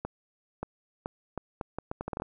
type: accelerating click train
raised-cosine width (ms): 1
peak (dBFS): -19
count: 13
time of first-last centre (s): 0.05-2.221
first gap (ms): 580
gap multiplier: 0.74
effects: none